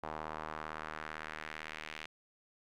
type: tone with band-pass filter sweep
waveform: sawtooth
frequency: 77.78 Hz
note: D#2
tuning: in tune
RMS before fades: -44 dBFS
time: 0.03-2.06 s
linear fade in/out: 5 ms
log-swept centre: 900 to 2500 Hz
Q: 1.7
effects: none